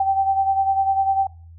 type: beating tone pair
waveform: sine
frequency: 777 / 787 Hz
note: G5 / G5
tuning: -16 / +7 cents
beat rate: 10 Hz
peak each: -17 / -24 dBFS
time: 0-1.27 s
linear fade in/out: 5 ms
effects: noise-tail reverb RT60 0.4 s tail -22 dB re dry + added 83 Hz sine -40 dBFS peak until 1.58 s